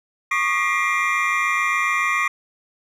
triangle tone cluster, 1108 / 1215 / 1920 / 2096 / 2388 Hz, C#6 / D#6 / B6 / C7 / D7, -1 / -42 / -49 / +2 / +28 cents, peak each -23 dBFS, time 0.31-2.28 s, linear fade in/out 5 ms, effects resampled to 32000 Hz

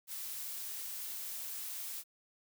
blue noise, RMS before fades -42 dBFS, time 0.07-2.04 s, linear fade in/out 50 ms, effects none

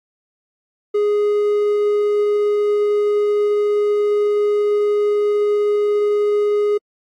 triangle tone, 414.9 Hz, G#4, 2 cents flat, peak -12 dBFS, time 0.94-6.78 s, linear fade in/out 10 ms, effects AAC 48 kbps

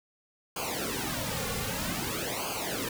pink noise with flanger, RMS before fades -33 dBFS, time 0.56-2.89 s, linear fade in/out 5 ms, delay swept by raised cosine 0.53 to 3.13 ms, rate 0.52 Hz, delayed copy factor -0.95, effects none

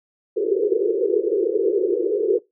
white band-pass noise, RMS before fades -20 dBFS, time 0.36-2.39 s, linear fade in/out 10 ms, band 350 to 480 Hz, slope 96 dB/octave, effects noise-tail reverb RT60 0.2 s tail -22 dB re dry

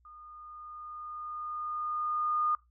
sine tone with level ramp, 1222 Hz, D#6, 32 cents flat, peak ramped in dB -49 to -25 dBFS, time 0.05-2.55 s, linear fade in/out 2 ms, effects noise-tail reverb RT60 0.2 s tail -21 dB re dry + added 60 Hz sine -64 dBFS peak until 2.7 s

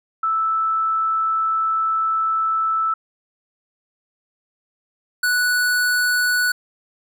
sine / square tone pair in turn, 1316 / 1477.2 Hz, E6 / F#6, -3 / -3 cents, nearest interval major second, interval 200 cents, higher second, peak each -17 dBFS, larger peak neither, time 0.23-2.94 / 5.23-6.52 s, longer first, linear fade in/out 5 ms, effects none

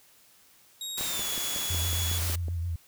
25% pulse tone with pitch glide, 3777 to 3384 Hz, A#7 to G#7, +22 to +32 cents, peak -29 dBFS, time 0.81-2.18 s, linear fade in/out 2 ms, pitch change -190 cents, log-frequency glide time 1.03-1.27 s
white noise, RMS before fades -33 dBFS, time 0.97-2.36 s, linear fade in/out 10 ms
click train, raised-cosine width 2 ms, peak -27 dBFS, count 9, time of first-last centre 1.01-2.483 s, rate 5.43 Hz
sine tone with vibrato, 85 Hz, F2, 46 cents flat, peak -28 dBFS, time 1.7-2.76 s, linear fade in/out 5 ms, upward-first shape sine, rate 7.5 Hz, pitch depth 58 cents each way
effects white hiss -59 dBFS RMS until 2.87 s

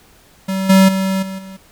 square tone with level steps, 191.3 Hz, G3, 42 cents flat, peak -18 / -7 / -16 / -25 / -32 dBFS, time 0.48-1.57 s, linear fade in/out 10 ms, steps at 0.69 / 0.88 / 1.22 / 1.38 s, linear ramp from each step 10 ms, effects pink hiss -49 dBFS RMS until 1.71 s

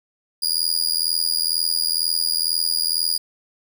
sawtooth tone with amplitude modulation, 4860 Hz, D#8, 42 cents flat, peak -12 dBFS, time 0.42-3.18 s, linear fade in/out 10 ms, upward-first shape sine, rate 82.1 Hz, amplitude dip 100%, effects none

